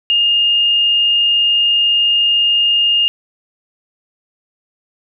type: tone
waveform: sine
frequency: 2831 Hz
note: F7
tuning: 23 cents sharp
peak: -10 dBFS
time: 0.1-3.08 s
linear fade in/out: 0 ms
effects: none